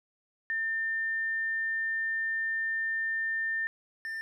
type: tone pair in turn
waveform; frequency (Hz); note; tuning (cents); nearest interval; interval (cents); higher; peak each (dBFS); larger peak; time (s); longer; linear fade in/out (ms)
sine / triangle; 1800 / 1793.3; A6 / A6; +39 / +32; unison; 7; first; -28 / -32; first; 0.5-3.67 / 4.05-4.21; first; 0
effects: none